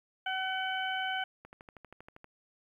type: harmonic tone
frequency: 756 Hz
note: F#5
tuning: 37 cents sharp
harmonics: 1 / 2 / 3 / 4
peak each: -35 / -35 / -42 / -38 dBFS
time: 0.26-1.24 s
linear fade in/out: 5 ms
type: click train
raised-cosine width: 0.5 ms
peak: -34 dBFS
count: 11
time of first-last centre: 1.45-2.244 s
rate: 12.6 Hz
effects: 11-bit